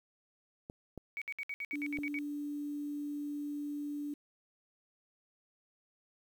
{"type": "clicks", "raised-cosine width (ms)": 2, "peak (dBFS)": -30, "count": 3, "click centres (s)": [0.699, 0.977, 1.987]}
{"type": "tone bursts", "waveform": "sine", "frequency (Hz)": 2255, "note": "C#7", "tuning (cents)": 29, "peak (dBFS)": -36, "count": 10, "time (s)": [1.17, 2.188], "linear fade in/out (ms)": 0, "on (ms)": 46, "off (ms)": 62}
{"type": "tone", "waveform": "sine", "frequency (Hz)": 291.6, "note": "D4", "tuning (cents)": -12, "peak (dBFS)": -36, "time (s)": [1.73, 4.14], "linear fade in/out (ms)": 5}
{"effects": ["10-bit"]}